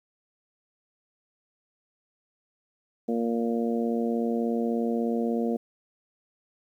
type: harmonic tone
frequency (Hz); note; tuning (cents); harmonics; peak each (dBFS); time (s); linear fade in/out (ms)
116.54; A#2; 0; 2 / 3 / 4 / 5 / 6; -26 / -33 / -30 / -37 / -37; 3.08-5.57; 10
effects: 10-bit